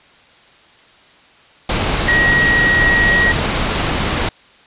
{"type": "tone in noise", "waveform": "sine", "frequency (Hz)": 1901, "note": "A#6", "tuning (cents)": 33, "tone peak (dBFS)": -11, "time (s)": [2.08, 3.32], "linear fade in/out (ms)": 5, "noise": "pink", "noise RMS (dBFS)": -17, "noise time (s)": [1.69, 4.29], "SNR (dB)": 3, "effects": ["white hiss -47 dBFS RMS until 4.66 s", "resampled to 8000 Hz"]}